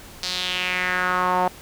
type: tone with band-pass filter sweep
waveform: sawtooth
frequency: 181.9 Hz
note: F#3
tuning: 29 cents flat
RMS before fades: -23 dBFS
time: 0.23-1.48 s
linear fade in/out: 0 ms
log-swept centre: 4700 to 800 Hz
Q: 3.2
effects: pink hiss -43 dBFS RMS until 1.61 s